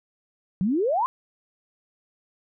sine exponential sweep, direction up, 172.8 to 1080 Hz, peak -20 dBFS, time 0.61-1.06 s, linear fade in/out 0 ms, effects none

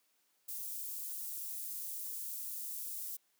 white high-pass noise, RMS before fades -42 dBFS, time 0.48-3.17 s, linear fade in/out 10 ms, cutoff 10000 Hz, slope 12 dB/octave, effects white hiss -75 dBFS RMS until 3.39 s + high-pass 200 Hz 12 dB/octave

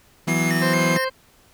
35% pulse chord, E suspended second, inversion none, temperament equal, 164.81 / 185 / 246.9 Hz, E3 / F#3 / B3, 0 / 0 / 0 cents, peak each -20 / -24 / -25 dBFS, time 0.27-0.98 s, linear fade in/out 10 ms
square tone with vibrato, 1975.5 Hz, B6, in tune, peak -25 dBFS, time 0.28-1.05 s, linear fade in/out 10 ms, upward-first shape square, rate 2.2 Hz, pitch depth 130 cents each way
harmonic tone, 523.3 Hz, C5, in tune, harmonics 1 / 2 / 3 / 4 / 5 / 6 / 8 / 9, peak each -24 / -27 / -31 / -33 / -40 / -38 / -38 / -39 dBFS, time 0.61-1.1 s, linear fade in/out 20 ms
effects pink hiss -55 dBFS RMS until 1.53 s

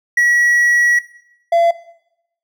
triangle tone pair in turn, 1925 / 679.1 Hz, B6 / F5, -45 / -49 cents, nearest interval octave + tritone, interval 1804 cents, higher first, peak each -8 dBFS, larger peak neither, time 0.17-0.99 / 1.52-1.71 s, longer first, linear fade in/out 5 ms, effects noise-tail reverb RT60 0.8 s tail -17 dB re dry

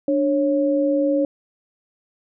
sine tone pair together, 294 / 550 Hz, D4 / C#5, +2 / -14 cents, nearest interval major seventh, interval 1084 cents, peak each -19 dBFS, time 0.08-1.25 s, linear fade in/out 2 ms, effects none

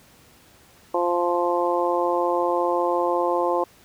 harmonic tone, 174.61 Hz, F3, in tune, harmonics 2 / 3 / 4 / 5 / 6, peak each -25 / -24 / -28 / -26 / -27 dBFS, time 0.94-3.64 s, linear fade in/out 5 ms, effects pink hiss -53 dBFS RMS until 3.84 s + high-pass 60 Hz 12 dB/octave

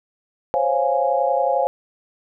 sine chord, Db major seventh, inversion third, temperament equal, 523.3 / 554.4 / 698.5 / 830.6 Hz, C5 / Db5 / F5 / Ab5, 0 / 0 / 0 / 0 cents, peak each -22 dBFS, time 0.54-1.67 s, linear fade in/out 0 ms, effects none

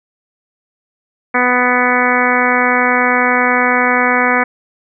harmonic tone, 248.2 Hz, B3, 9 cents sharp, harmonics 1 / 2 / 3 / 4 / 5 / 6 / 7 / 8 / 9, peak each -19 / -19 / -19 / -19 / -19 / -19 / -19 / -19 / -19 dBFS, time 1.34-4.44 s, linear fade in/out 10 ms, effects none

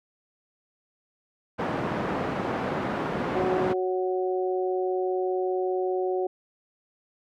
pink band-pass noise, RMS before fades -29 dBFS, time 1.58-3.74 s, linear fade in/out 20 ms, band 170 to 1300 Hz, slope 12 dB/octave
harmonic tone, 185 Hz, F#3, in tune, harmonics 2 / 3 / 4, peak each -25 / -33 / -32 dBFS, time 3.35-6.27 s, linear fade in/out 5 ms
effects none

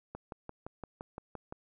click train, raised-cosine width 1 ms, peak -27 dBFS, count 9, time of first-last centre 0.15-1.525 s, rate 5.82 Hz, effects none

